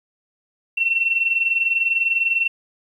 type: tone pair together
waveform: sine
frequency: 2693 / 2713 Hz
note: E7 / E7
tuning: +36 / +49 cents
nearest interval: unison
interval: 13 cents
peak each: -23 / -18 dBFS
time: 0.77-2.48 s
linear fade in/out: 10 ms
effects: 9-bit